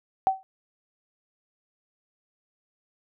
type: tone with exponential decay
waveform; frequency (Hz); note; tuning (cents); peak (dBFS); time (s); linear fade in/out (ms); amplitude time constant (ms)
sine; 765; G5; -42; -14; 0.27-0.43; 0; 34
effects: none